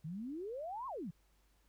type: exponential two-way sweep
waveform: sine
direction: up then down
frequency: 147 to 1108.7 to 147 Hz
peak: -40 dBFS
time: 0.04-1.11 s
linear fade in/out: 10 ms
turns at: 0.87 s
effects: added 50 Hz sine -70 dBFS peak until 1.68 s + pink hiss -75 dBFS RMS until 1.68 s